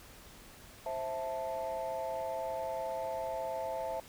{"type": "chord", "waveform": "sine", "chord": "A minor", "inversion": "first", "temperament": "just", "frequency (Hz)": [528, 660, 880], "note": ["C5", "E5", "A5"], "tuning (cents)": [16, 2, 0], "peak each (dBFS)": [-38, -36, -38], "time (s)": [0.86, 4], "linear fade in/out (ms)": 2, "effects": ["tanh soft clip ceiling -29 dBFS", "pink hiss -54 dBFS RMS until 4.08 s"]}